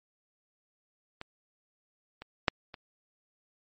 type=clicks; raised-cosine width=0.3 ms; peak=-23 / -26 / -6 / -26 dBFS; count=4; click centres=1.214 / 2.22 / 2.482 / 2.742 s; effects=MP3 32 kbps